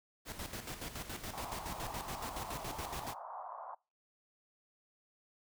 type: noise with tremolo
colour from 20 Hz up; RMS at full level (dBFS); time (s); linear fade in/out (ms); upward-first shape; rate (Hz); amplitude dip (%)
pink; -42; 0.25-3.15; 50; square; 7.1; 60
type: band-pass noise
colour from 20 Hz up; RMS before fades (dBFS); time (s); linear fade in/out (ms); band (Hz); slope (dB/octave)
white; -46; 1.33-3.75; 10; 640 to 1100; 48
effects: noise-tail reverb RT60 0.3 s tail -25 dB re dry